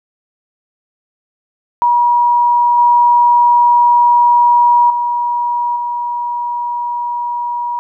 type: tone with level steps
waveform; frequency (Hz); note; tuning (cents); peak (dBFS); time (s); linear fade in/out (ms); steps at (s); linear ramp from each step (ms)
sine; 960; B5; -49; -8 / -6 / -13 / -16; 1.82-7.79; 0; 2.78 / 4.9 / 5.76; 2
effects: none